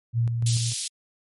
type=tone with tremolo; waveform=sine; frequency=116.9 Hz; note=A#2; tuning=5 cents sharp; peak=-19 dBFS; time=0.13-0.74 s; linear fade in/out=50 ms; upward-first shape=square; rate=3.4 Hz; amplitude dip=40%
type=high-pass noise; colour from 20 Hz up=pink; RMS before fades=-29 dBFS; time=0.46-0.88 s; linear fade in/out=5 ms; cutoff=3600 Hz; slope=24 dB/octave
effects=MP3 48 kbps